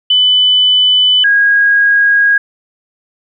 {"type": "tone pair in turn", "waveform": "sine", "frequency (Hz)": [3000, 1640.5], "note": ["F#7", "G#6"], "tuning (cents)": [23, -22], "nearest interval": "minor seventh", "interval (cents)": 1045, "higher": "first", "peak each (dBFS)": -6, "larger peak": "neither", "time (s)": [[0.1, 1.24], [1.24, 2.38]], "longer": "neither", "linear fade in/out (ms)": 5, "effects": []}